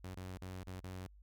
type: tone with dropouts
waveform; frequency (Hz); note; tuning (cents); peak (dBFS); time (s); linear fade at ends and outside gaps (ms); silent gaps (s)
sawtooth; 92.5; F#2; 0; -40; 0.04-1.07; 5; 0.146-0.169 / 0.374-0.418 / 0.633-0.67 / 0.803-0.837
effects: added 50 Hz sine -57 dBFS peak until 1.22 s